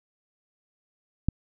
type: click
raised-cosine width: 5 ms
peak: -10 dBFS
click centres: 1.286 s
effects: none